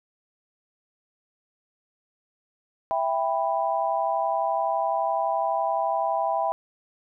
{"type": "chord", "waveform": "sine", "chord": "E minor", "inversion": "none", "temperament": "just", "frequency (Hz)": [659.3, 791.1, 988.9], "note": ["E5", "G5", "B5"], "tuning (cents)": [0, 16, 2], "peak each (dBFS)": [-26, -26, -28], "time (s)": [2.91, 6.52], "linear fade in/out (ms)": 0, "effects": []}